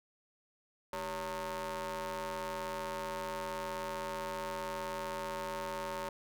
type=ring-modulated tone; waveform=sawtooth; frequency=174.61 Hz; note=F3; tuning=in tune; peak=-30 dBFS; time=0.93-6.09 s; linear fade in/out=0 ms; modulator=738 Hz; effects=12-bit